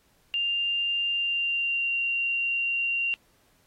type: tone with pitch glide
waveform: sine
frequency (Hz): 2794 to 2764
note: F7 to F7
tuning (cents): 0 to -19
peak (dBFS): -24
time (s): 0.34-3.14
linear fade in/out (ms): 0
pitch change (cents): -19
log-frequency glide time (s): 1.11-1.93
effects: pink hiss -65 dBFS RMS until 3.66 s + AAC 48 kbps